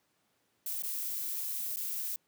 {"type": "noise with dropouts", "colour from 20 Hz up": "violet", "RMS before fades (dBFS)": -36, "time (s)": [0.66, 2.16], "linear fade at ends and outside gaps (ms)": 2, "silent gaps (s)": [[0.823, 0.835], [1.761, 1.769]], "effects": ["pink hiss -74 dBFS RMS until 2.27 s", "high-pass 150 Hz 12 dB/octave"]}